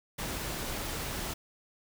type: noise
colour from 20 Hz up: pink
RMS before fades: -36 dBFS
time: 0.18-1.34 s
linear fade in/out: 10 ms
effects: none